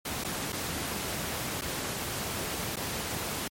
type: noise with dropouts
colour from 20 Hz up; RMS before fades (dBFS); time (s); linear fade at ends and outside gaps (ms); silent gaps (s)
pink; -33; 0.05-3.48; 5; 0.239-0.246 / 0.523-0.528 / 1.612-1.618 / 2.759-2.767
effects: high-pass 80 Hz 12 dB/octave + MP3 64 kbps